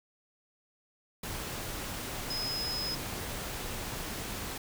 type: tone in noise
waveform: sine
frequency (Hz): 5090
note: D#8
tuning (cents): +39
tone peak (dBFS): -33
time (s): 2.3-2.95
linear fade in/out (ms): 5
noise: pink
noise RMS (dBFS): -38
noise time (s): 1.23-4.58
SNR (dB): +2
effects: none